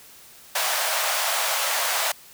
pink high-pass noise, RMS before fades -24 dBFS, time 0.55-2.12 s, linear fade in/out 5 ms, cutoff 580 Hz, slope 48 dB/octave, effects white hiss -48 dBFS RMS until 2.33 s

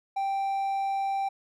triangle tone, 784 Hz, G5, in tune, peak -24 dBFS, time 0.16-1.29 s, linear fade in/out 10 ms, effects none

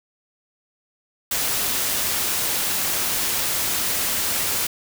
white noise, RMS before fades -23 dBFS, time 1.31-4.67 s, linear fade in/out 5 ms, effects none

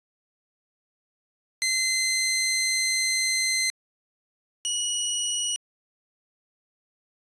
15% pulse tone pair in turn, 2064 / 2919 Hz, C7 / F#7, -24 / -24 cents, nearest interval tritone, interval 600 cents, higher second, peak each -16 / -17 dBFS, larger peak first, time 1.62-3.7 / 4.65-5.56 s, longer first, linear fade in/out 0 ms, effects resampled to 22050 Hz

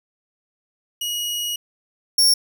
sawtooth tone pair in turn, 2900 / 5495 Hz, F#7 / F8, -35 / -29 cents, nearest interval major seventh, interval 1106 cents, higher second, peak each -20 / -10 dBFS, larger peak second, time 1.01-1.56 / 2.18-2.34 s, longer first, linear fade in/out 5 ms, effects none

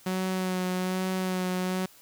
sawtooth tone with vibrato, 185 Hz, F#3, in tune, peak -23 dBFS, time 0.06-1.86 s, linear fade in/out 5 ms, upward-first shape sine, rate 1.2 Hz, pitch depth 19 cents each way, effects white hiss -55 dBFS RMS until 2.01 s

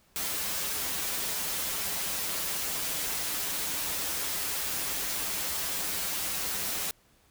white noise with comb filter, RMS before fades -32 dBFS, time 0.16-6.91 s, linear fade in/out 0 ms, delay 8.4 ms, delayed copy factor -0.65, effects pink hiss -64 dBFS RMS until 7.3 s

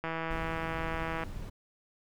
click train, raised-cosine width 0.5 ms, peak -20 dBFS, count 196, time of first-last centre 0.04-1.236 s, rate 163 Hz
brown noise, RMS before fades -40 dBFS, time 0.3-1.5 s, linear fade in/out 10 ms
effects none

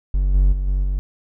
triangle tone with level steps, 47.22 Hz, F#1, 36 cents sharp, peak -13 / -9 / -17 / -14 / -16 dBFS, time 0.14-0.99 s, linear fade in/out 0 ms, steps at 0.34 / 0.52 / 0.67 / 0.83 s, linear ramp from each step 10 ms, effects none

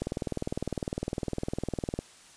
click train, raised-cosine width 2 ms, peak -17 dBFS, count 40, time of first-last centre 0.02-1.99 s, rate 19.8 Hz, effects white hiss -54 dBFS RMS until 2.36 s + resampled to 22050 Hz

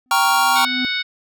triangle tone with exponential growth, 253.3 Hz, B3, 44 cents sharp, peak -18 dBFS, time 0.06-0.85 s, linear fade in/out 0 ms, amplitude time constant 170 ms
square chord, G half-diminished seventh, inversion none, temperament equal, 784 / 932.3 / 1108.7 / 1396.9 Hz, G5 / Bb5 / Db6 / F6, 0 / 0 / 0 / 0 cents, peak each -20 dBFS, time 0.11-0.65 s, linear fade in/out 2 ms
harmonic tone, 740 Hz, F#5, in tune, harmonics 2 / 3 / 4 / 5 / 6 / 7, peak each -26 / -24 / -34 / -23 / -32 / -34 dBFS, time 0.55-1.03 s, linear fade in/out 20 ms
effects none

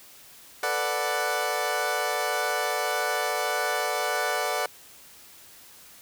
20% pulse chord, B minor seventh, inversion third, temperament equal, 440 / 493.9 / 587.3 / 740 Hz, A4 / B4 / D5 / F#5, 0 / 0 / 0 / 0 cents, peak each -28 / -28 / -25 / -24 dBFS, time 0.63-4.66 s, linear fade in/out 2 ms, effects white hiss -50 dBFS RMS until 6.01 s

